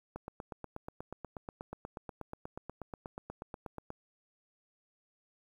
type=click train; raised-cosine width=1 ms; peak=-27 dBFS; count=32; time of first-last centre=0.16-3.904 s; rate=8.28 Hz; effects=10-bit